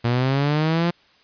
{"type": "linear sweep", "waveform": "sawtooth", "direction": "up", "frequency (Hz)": [116.54, 174.61], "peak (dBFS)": -14, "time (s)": [0.04, 0.91], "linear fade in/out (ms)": 10, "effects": ["white hiss -56 dBFS RMS until 1.23 s", "resampled to 11025 Hz"]}